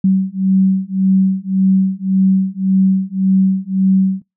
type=beating tone pair; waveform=sine; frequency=189.7 / 191.5 Hz; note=F#3 / G3; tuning=+43 / -40 cents; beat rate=1.8 Hz; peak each=-14 dBFS; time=0.04-4.22 s; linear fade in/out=5 ms; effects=noise-tail reverb RT60 0.2 s tail -24 dB re dry